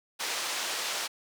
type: band-pass noise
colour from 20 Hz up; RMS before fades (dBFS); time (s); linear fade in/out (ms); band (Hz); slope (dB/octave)
white; -33; 0.19-1.08; 20; 450 to 5800; 12
effects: none